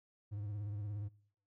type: tone with vibrato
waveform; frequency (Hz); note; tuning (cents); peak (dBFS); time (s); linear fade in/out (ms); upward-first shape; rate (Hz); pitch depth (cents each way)
triangle; 103.3; G#2; -9; -37; 0.31-1.09; 20; triangle; 17; 78
effects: noise-tail reverb RT60 0.6 s tail -23 dB re dry